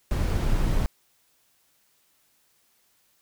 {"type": "noise", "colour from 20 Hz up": "brown", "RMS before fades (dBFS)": -23, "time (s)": [0.11, 0.86], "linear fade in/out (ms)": 0, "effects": ["white hiss -66 dBFS RMS until 3.21 s"]}